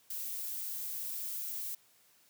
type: noise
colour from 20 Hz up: violet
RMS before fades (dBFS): -39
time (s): 0.1-1.75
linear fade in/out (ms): 5
effects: white hiss -66 dBFS RMS until 2.29 s + high-pass 80 Hz 12 dB/octave